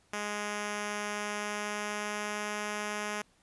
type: tone with pitch glide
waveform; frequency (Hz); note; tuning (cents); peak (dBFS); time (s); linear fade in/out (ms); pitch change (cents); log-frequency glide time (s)
5% pulse; 207.7 to 209.1; G#3 to G#3; 0 to +12; -22; 0.13-3.22; 5; +12; 1.1-2.52
effects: pink hiss -67 dBFS RMS until 3.42 s + resampled to 24000 Hz